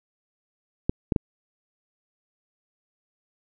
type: clicks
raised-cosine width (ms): 3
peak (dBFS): -8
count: 3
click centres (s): 0.895 / 1.122 / 1.162
effects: none